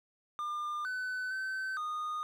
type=tone with pitch steps; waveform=triangle; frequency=1202 / 1507 / 1536 / 1230 Hz; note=D6 / F#6 / G6 / D#6; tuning=+40 / +31 / -36 / -20 cents; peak=-32 dBFS; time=0.39-2.23 s; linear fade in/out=0 ms; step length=460 ms; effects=none